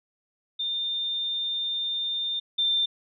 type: tone pair in turn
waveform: sine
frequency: 3610 / 3583 Hz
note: A7 / A7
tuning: +44 / +31 cents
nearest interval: unison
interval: 13 cents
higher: first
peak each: -26 / -21 dBFS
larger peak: second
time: 0.59-2.4 / 2.58-2.86 s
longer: first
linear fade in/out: 10 ms
effects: none